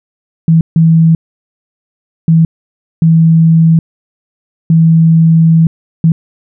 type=tone bursts at uneven times; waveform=sine; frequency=163.1 Hz; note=E3; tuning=18 cents flat; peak=-3 dBFS; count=6; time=0.48-0.61 / 0.76-1.15 / 2.28-2.45 / 3.02-3.79 / 4.7-5.67 / 6.04-6.12 s; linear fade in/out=2 ms; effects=none